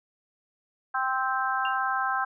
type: harmonic tone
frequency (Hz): 261.6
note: C4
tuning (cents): 0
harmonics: 3 / 4 / 5 / 6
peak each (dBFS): -30 / -30 / -30 / -30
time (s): 0.94-2.25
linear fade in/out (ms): 10
type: tone with exponential decay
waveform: sine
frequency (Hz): 2794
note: F7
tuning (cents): 0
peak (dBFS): -29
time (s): 1.65-1.8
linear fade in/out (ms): 2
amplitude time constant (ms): 31
effects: none